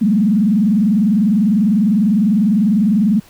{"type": "tone with vibrato", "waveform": "sine", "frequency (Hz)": 207.7, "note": "G#3", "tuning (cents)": 0, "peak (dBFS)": -10, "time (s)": [0.01, 3.2], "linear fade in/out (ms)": 10, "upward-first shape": "sine", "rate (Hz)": 20, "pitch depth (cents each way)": 220, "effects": ["pink hiss -46 dBFS RMS until 3.29 s"]}